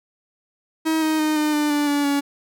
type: tone with pitch steps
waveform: 45% pulse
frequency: 318.6 / 313.3 / 308.1 / 303 / 298 / 293 / 288.1 / 283.3 Hz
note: D#4 / D#4 / D#4 / D#4 / D4 / D4 / D4 / C#4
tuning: +41 / +12 / -17 / -46 / +25 / -4 / -33 / +38 cents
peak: -18 dBFS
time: 0.85-2.21 s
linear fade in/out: 20 ms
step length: 170 ms
effects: none